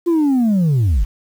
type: linear sweep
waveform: sine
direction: down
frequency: 351.4 to 39.23 Hz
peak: -9 dBFS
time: 0.06-1.05 s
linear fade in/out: 20 ms
effects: tanh soft clip ceiling -11 dBFS + 7-bit